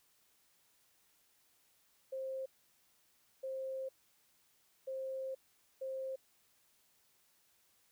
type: tone bursts at uneven times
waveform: sine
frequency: 529 Hz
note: C5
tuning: 19 cents sharp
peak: -38 dBFS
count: 4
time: 2.12-2.46 / 3.43-3.89 / 4.87-5.35 / 5.81-6.16 s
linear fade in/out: 10 ms
effects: white hiss -72 dBFS RMS until 7.91 s